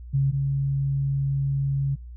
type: tone pair in turn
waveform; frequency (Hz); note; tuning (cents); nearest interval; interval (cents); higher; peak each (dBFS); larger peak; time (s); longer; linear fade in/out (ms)
sine; 137.3 / 138.02; C#3 / C#3; -16 / -7; unison; 9; second; -18 / -21; first; 0.13-0.32 / 0.32-1.96; second; 20
effects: noise-tail reverb RT60 0.3 s tail -25 dB re dry + added 60 Hz sine -37 dBFS peak until 2.16 s